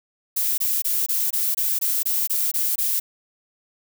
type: noise bursts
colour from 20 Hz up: violet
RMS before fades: -22 dBFS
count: 11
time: 0.36-3 s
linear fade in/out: 10 ms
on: 220 ms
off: 22 ms
effects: none